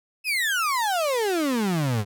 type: exponential sweep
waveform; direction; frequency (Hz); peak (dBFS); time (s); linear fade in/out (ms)
35% pulse; down; 2637 to 98; -20; 0.24-2.05; 50
effects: none